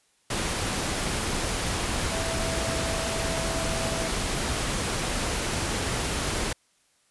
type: tone in noise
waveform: sine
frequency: 657 Hz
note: E5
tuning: 6 cents flat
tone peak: -33 dBFS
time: 2.11-4.08 s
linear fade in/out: 5 ms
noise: pink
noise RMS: -28 dBFS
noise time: 0.3-6.53 s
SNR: -8 dB
effects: white hiss -66 dBFS RMS until 7.1 s + resampled to 24000 Hz